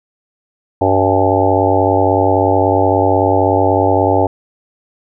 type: harmonic tone with a mistuned harmonic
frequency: 96.3 Hz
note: G2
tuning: 30 cents flat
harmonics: 1 / 3 / 4 / 5 / 6 / 7 / 8 / 9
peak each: -18 / -18 / -18 / -18 / -18 / -18 / -18 / -18 dBFS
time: 0.81-4.27 s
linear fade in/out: 5 ms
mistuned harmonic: 8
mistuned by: +57 cents
effects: none